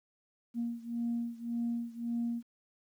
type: beating tone pair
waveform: sine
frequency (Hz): 234.4 / 236.2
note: A#3 / A#3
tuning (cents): +10 / +23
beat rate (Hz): 1.8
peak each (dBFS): -34 / -36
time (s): 0.54-2.43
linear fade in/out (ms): 50
effects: tanh soft clip ceiling -26 dBFS + 11-bit